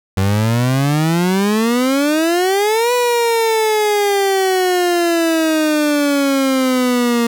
30% pulse exponential two-way sweep, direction up then down, 93.8 to 493.9 to 232.8 Hz, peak -10 dBFS, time 0.17-7.27 s, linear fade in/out 5 ms, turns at 2.93 s, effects none

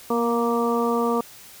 harmonic tone with a mistuned harmonic, 234.3 Hz, A#3, 9 cents sharp, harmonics 1 / 2 / 3 / 4 / 5, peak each -24 / -23 / -30 / -29 / -27 dBFS, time 0.1-1.21 s, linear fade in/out 5 ms, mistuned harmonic 1, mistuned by +20 cents, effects white hiss -45 dBFS RMS until 1.6 s

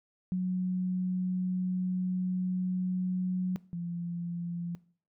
sine tone pair in turn, 183.4 / 172.36 Hz, F#3 / F3, -15 / -22 cents, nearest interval minor second, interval 107 cents, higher first, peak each -27 / -33 dBFS, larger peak first, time 0.32-3.56 / 3.73-4.75 s, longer first, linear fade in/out 0 ms, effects noise-tail reverb RT60 0.5 s tail -21 dB re dry

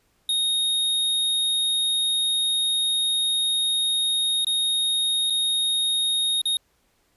square tone with dropouts, 3725 Hz, A#7, 2 cents flat, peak -21 dBFS, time 0.29-6.57 s, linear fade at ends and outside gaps 2 ms, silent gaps 4.447-4.468 / 5.3-5.304 / 6.416-6.455 s, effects pink hiss -66 dBFS RMS until 7.16 s + resampled to 32000 Hz

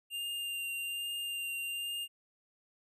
square tone with vibrato, 2794 Hz, F7, in tune, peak -36 dBFS, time 0.1-2.08 s, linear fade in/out 50 ms, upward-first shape triangle, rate 1.2 Hz, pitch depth 16 cents each way, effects none

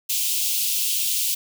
white high-pass noise, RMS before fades -23 dBFS, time 0.09-1.35 s, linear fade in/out 10 ms, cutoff 2600 Hz, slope 48 dB/octave, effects none

